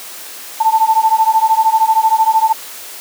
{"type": "beating tone pair", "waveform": "sine", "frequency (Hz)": [880, 893], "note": ["A5", "A5"], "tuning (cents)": [0, 25], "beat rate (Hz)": 13, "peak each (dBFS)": -12, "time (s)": [0.6, 2.53], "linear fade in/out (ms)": 10, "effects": ["white hiss -31 dBFS RMS until 3 s", "high-pass 300 Hz 12 dB/octave"]}